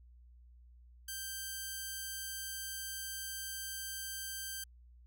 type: tone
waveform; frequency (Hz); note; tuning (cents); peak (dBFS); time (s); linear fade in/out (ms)
5% pulse; 1568; G6; 0; -29; 1.08-4.64; 5
effects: added 60 Hz sine -56 dBFS peak until 5.06 s